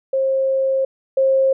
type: tone pair in turn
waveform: sine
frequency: 534 / 534 Hz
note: C5 / C5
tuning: +35 / +35 cents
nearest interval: unison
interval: 0 cents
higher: neither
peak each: -15 / -12 dBFS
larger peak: second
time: 0.13-0.85 / 1.17-1.53 s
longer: first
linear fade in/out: 5 ms
effects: none